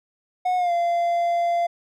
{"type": "tone with pitch glide", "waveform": "triangle", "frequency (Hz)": [730, 689], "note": ["F#5", "F5"], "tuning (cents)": [-24, -24], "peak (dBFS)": -17, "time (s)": [0.45, 1.67], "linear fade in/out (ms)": 10, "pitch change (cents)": -100, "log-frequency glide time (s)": [0.57, 0.72], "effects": []}